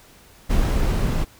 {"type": "noise with level ramp", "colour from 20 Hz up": "brown", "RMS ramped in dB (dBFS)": [-18, -21], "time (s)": [0.49, 1.25], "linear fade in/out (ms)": 20, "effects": ["pink hiss -50 dBFS RMS until 1.39 s"]}